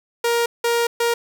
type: tone bursts at uneven times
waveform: sawtooth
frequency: 470 Hz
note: A#4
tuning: 14 cents sharp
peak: -13 dBFS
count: 3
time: 0.24-0.46 / 0.64-0.87 / 1-1.14 s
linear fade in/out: 5 ms
effects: none